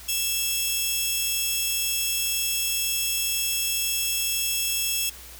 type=tone pair together; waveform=10% pulse; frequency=2658 / 3312 Hz; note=E7 / G#7; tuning=+14 / -5 cents; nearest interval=major third; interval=381 cents; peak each=-18 dBFS; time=0.08-5.1 s; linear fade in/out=10 ms; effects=added 60 Hz sine -47 dBFS peak until 5.39 s + white hiss -44 dBFS RMS until 5.39 s